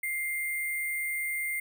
sine tone with sample-and-hold, 2100 Hz, C7, 6 cents sharp, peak -29 dBFS, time 0.03-1.6 s, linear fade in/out 5 ms, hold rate 11025 Hz, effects none

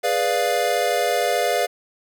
square chord, G# diminished seventh, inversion none, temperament equal, 415.3 / 493.9 / 587.3 / 698.5 Hz, G#4 / B4 / D5 / F5, 0 / 0 / 0 / 0 cents, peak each -28 / -25 / -25 / -23 dBFS, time 0.03-1.67 s, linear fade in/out 20 ms, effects none

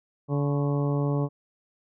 harmonic tone with a mistuned harmonic, 143.3 Hz, D3, 42 cents flat, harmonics 1 / 2 / 3 / 4 / 5 / 6 / 7 / 8, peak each -24 / -30 / -32 / -35 / -42 / -41 / -44 / -41 dBFS, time 0.28-1.29 s, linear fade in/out 50 ms, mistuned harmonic 8, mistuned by -69 cents, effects none

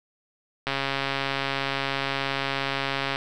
click train, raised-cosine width 0.3 ms, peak -10 dBFS, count 342, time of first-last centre 0.67-3.159 s, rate 137 Hz, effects none

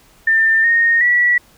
sine tone with pitch steps, 1794 / 1852 / 1943 Hz, A6 / A#6 / B6, +33 / -12 / -29 cents, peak -10 dBFS, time 0.27-1.38 s, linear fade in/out 5 ms, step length 370 ms, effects pink hiss -50 dBFS RMS until 1.57 s

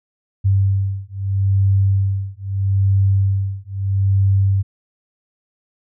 sine beating tone pair, 97.3 / 98.08 Hz, G2 / G2, -12 / +1 cents, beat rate 0.78 Hz, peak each -17 dBFS, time 0.44-4.63 s, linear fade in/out 20 ms, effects none

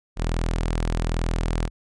sawtooth tone, 41.2 Hz, E1, in tune, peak -18 dBFS, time 0.16-1.7 s, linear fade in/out 50 ms, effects resampled to 22050 Hz

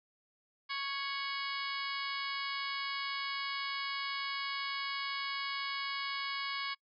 harmonic tone with a mistuned harmonic, 554 Hz, C#5, 1 cent flat, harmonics 2 / 3 / 4 / 5 / 6 / 7 / 8 / 9, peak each -40 / -44 / -40 / -47 / -46 / -48 / -44 / -47 dBFS, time 0.69-6.75 s, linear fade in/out 20 ms, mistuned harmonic 5, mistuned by +82 cents, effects noise-tail reverb RT60 0.1 s tail -26 dB re dry

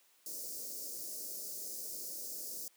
white band-stop noise, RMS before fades -43 dBFS, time 0.26-2.68 s, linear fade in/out 2 ms, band 600 to 4800 Hz, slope 48 dB/octave, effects white hiss -68 dBFS RMS until 2.76 s + high-pass 300 Hz 12 dB/octave

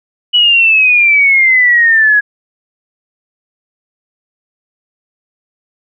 sine exponential sweep, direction down, 2960 to 1661.2 Hz, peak -5 dBFS, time 0.33-2.21 s, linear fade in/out 20 ms, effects none

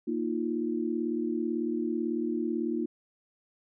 sine chord, Bb suspended fourth, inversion none, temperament equal, 233.1 / 311.1 / 349.2 Hz, Bb3 / Eb4 / F4, 0 / 0 / 0 cents, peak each -32 dBFS, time 0.07-2.86 s, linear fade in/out 10 ms, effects none

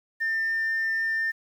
sine tone, 1799 Hz, A6, 38 cents sharp, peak -22 dBFS, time 0.2-1.32 s, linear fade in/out 20 ms, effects tanh soft clip ceiling -21 dBFS + 9-bit

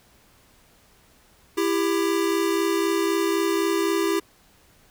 square tone pair together, 332.9 / 396.8 Hz, E4 / G4, +17 / +21 cents, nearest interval minor third, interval 304 cents, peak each -24 dBFS, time 1.57-4.2 s, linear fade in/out 10 ms, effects pink hiss -57 dBFS RMS until 4.9 s

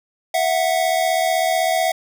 square tone pair together, 660 / 735.9 Hz, E5 / F#5, +2 / -10 cents, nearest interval major second, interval 188 cents, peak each -20 dBFS, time 0.34-1.92 s, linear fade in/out 5 ms, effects none

